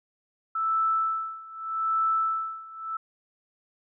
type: tone with tremolo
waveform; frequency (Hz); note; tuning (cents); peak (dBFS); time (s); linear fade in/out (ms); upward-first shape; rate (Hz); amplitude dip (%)
sine; 1318.5; E6; 0; -21; 0.55-2.97; 5; sine; 0.82; 90
effects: none